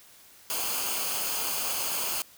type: noise with comb filter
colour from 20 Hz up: white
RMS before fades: -30 dBFS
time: 0.5-2.22 s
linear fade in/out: 0 ms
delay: 0.53 ms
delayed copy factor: -0.6
effects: white hiss -54 dBFS RMS until 2.37 s